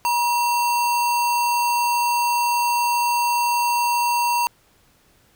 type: tone with sample-and-hold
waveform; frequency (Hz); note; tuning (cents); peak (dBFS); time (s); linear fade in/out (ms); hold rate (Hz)
sine; 956; A#5; +43; -17; 0.05-4.47; 0; 3675
effects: pink hiss -58 dBFS RMS until 5.35 s